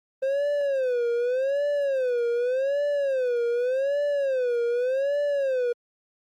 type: tone with vibrato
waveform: triangle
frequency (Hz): 523.3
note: C5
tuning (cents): 0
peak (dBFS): -20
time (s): 0.22-5.73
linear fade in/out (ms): 10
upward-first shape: sine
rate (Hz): 0.85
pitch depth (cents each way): 180
effects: Opus 24 kbps